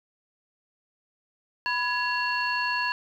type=tone cluster; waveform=sine; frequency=989 / 1679 / 2741 / 4381 Hz; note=B5 / G#6 / F7 / C#8; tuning=+2 / +18 / -33 / -21 cents; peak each=-28 / -28 / -30 / -34 dBFS; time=1.66-2.92 s; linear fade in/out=0 ms; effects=tanh soft clip ceiling -15 dBFS + 10-bit